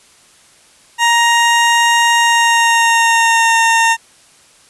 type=tone with pitch glide; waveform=20% pulse; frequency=937 to 914 Hz; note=A#5 to A#5; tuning=+9 to -34 cents; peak=-4 dBFS; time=0.98-3.97 s; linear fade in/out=50 ms; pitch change=-43 cents; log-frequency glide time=2.16-3.57 s; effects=white hiss -47 dBFS RMS until 4.69 s + resampled to 24000 Hz